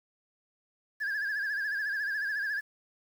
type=tone with vibrato; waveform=sine; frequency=1661.2 Hz; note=G#6; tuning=in tune; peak=-27 dBFS; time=1-2.61 s; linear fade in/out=20 ms; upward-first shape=sine; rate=14 Hz; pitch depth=82 cents each way; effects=tanh soft clip ceiling -28 dBFS + 9-bit